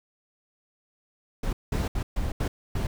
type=noise bursts at uneven times; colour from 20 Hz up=brown; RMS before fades=-27 dBFS; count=6; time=1.43-1.53 / 1.72-1.88 / 1.95-2.03 / 2.16-2.32 / 2.4-2.48 / 2.75-2.87 s; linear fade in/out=5 ms; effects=none